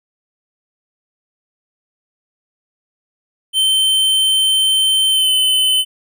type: tone with pitch glide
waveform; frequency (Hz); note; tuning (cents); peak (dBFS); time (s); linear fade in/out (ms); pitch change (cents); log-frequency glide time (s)
square; 3097 to 3042; G7 to F#7; -22 to +47; -12; 3.53-5.85; 50; -31; 5.1-5.3
effects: none